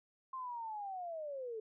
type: linear sweep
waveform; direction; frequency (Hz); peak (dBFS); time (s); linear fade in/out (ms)
sine; down; 1061 to 425.7; -40; 0.33-1.6; 5
effects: none